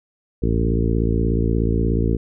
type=harmonic tone with a mistuned harmonic; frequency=56.7 Hz; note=A#1; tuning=47 cents flat; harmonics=1 / 2 / 3 / 4 / 5 / 6 / 7 / 8; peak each=-20 / -23 / -25 / -26 / -27 / -28 / -28 / -29 dBFS; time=0.42-2.17 s; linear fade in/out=10 ms; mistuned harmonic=1; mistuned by=+52 cents; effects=none